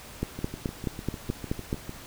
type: two click trains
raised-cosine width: 3 ms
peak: -22 / -14 dBFS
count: 11 / 8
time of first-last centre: 0.39-1.894 / 0.23-1.729 s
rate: 6.65 / 4.67 Hz
effects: pink hiss -45 dBFS RMS until 2.06 s